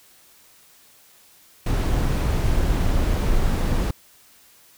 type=noise; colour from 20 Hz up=brown; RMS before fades=-20 dBFS; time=1.66-3.91 s; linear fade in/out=5 ms; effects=white hiss -53 dBFS RMS until 4.77 s